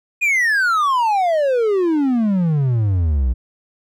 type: exponential sweep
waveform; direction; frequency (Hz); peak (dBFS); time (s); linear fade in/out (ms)
triangle; down; 2494 to 58.27; -12; 0.21-3.34; 20
effects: none